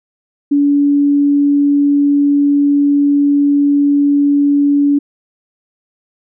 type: tone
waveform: sine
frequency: 285.9 Hz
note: D4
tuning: 46 cents flat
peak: -8 dBFS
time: 0.51-4.99 s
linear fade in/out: 10 ms
effects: none